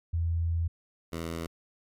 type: tone pair in turn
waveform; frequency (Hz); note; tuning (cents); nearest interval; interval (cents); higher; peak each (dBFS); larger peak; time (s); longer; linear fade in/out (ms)
sine / 10% pulse; 83.6 / 82.88; E2 / E2; +25 / +10; unison; 15; first; -25; neither; 0.13-0.68 / 1.12-1.47; first; 10
effects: MP3 96 kbps